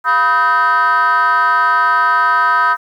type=tone with frequency modulation; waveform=sine; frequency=1265 Hz; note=D#6; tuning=28 cents sharp; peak=-8 dBFS; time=0.04-2.77 s; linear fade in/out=50 ms; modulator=283 Hz; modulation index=1.2; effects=tanh soft clip ceiling -7 dBFS + 8-bit